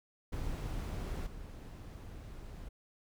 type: noise with level steps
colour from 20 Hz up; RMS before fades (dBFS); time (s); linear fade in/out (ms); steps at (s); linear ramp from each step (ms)
brown; -38 / -47; 0.32-2.69; 10; 1.26; 10
effects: none